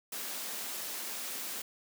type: high-pass noise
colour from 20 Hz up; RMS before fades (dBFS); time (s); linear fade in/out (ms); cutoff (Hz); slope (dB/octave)
white; -39; 0.12-1.62; 5; 180; 96
effects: none